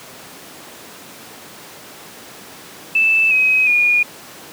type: tone with pitch steps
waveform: sine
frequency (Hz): 2637 / 2535 / 2438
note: E7 / D#7 / D#7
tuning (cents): 0 / +32 / -36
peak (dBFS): -11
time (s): 2.95-4.03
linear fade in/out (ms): 5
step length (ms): 360
effects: pink hiss -37 dBFS RMS until 4.52 s + high-pass 200 Hz 12 dB/octave